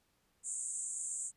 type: band-pass noise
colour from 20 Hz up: white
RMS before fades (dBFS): -40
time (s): 0.43-1.32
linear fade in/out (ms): 50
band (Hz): 7000 to 8900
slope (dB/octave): 96
effects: pink hiss -75 dBFS RMS until 1.36 s + resampled to 32000 Hz